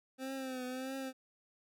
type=tone with vibrato; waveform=25% pulse; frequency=260 Hz; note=C4; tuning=11 cents flat; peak=-35 dBFS; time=0.18-1.13 s; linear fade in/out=50 ms; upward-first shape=triangle; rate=1.6 Hz; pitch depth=64 cents each way; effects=none